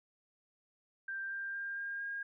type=tone with pitch steps; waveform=sine; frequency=1578 / 1589 / 1600 / 1611.2 / 1622.4 Hz; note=G6 / G6 / G6 / G6 / G#6; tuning=+11 / +23 / +35 / +47 / -41 cents; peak=-37 dBFS; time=1.08-2.23 s; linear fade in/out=5 ms; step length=230 ms; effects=none